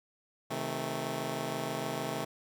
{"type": "chord", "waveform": "10% pulse", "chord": "A diminished", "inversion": "first", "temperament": "just", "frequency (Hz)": [132, 158.4, 220], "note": ["C3", "Eb3", "A3"], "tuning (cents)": [16, 31, 0], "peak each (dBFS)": -30, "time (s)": [0.5, 2.25], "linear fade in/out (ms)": 10, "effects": []}